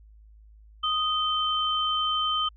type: tone pair together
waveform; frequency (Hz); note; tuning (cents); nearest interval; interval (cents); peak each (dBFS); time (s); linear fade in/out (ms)
sine; 1244.5 / 3094; D#6 / G7; 0 / -23; octave + major third; 1577; -26; 0.83-2.49; 10
effects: added 53 Hz sine -49 dBFS peak until 2.56 s